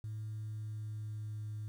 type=tone with pitch glide; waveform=sine; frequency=108.1 to 106.67 Hz; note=A2 to G#2; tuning=-30 to +47 cents; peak=-37 dBFS; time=0.04-1.68 s; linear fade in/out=0 ms; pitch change=-23 cents; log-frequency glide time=0.27-1.44 s; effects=tanh soft clip ceiling -36 dBFS + 11-bit